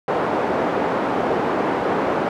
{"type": "band-pass noise", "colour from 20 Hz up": "pink", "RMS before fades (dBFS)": -21, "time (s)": [0.08, 2.29], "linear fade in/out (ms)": 2, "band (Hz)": [320, 1000], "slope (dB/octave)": 12, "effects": []}